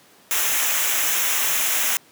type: noise with comb filter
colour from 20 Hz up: white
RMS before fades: -21 dBFS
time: 0.31-1.97 s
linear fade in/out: 0 ms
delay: 0.22 ms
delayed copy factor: -0.65
effects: pink hiss -52 dBFS RMS until 2.11 s + high-pass 200 Hz 12 dB/octave